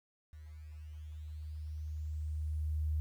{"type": "tone with level ramp", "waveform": "sine", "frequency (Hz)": 76.8, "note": "D#2", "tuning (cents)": -22, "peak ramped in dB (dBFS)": [-48, -30], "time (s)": [0.33, 3], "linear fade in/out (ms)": 0, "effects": ["11-bit"]}